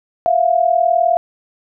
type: tone pair together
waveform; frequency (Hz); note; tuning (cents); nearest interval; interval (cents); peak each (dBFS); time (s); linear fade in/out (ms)
sine; 670.2 / 710; E5 / F5; +29 / +28; minor second; 99; -14; 0.26-1.17; 0
effects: none